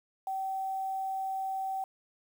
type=tone with quantisation; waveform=sine; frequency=769 Hz; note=G5; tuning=33 cents flat; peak=-31 dBFS; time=0.27-1.84 s; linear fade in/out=2 ms; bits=9; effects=none